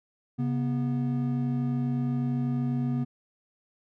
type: tone pair together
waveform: triangle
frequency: 135.7 / 243.8 Hz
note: C#3 / B3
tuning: -36 / -22 cents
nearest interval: minor seventh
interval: 1014 cents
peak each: -26 dBFS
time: 0.38-3.05 s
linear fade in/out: 20 ms
effects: none